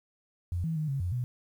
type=tone with pitch steps; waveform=sine; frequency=87.7 / 162.5 / 154.4 / 137.1 / 89.1 / 123.6 Hz; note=F2 / E3 / D#3 / C#3 / F2 / B2; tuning=+8 / -24 / -13 / -19 / +35 / +2 cents; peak=-28 dBFS; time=0.52-1.24 s; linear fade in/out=0 ms; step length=120 ms; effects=10-bit